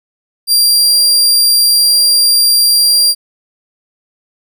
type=tone; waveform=sawtooth; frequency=4757 Hz; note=D8; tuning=21 cents sharp; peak=-4 dBFS; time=0.47-3.15 s; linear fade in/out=50 ms; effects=none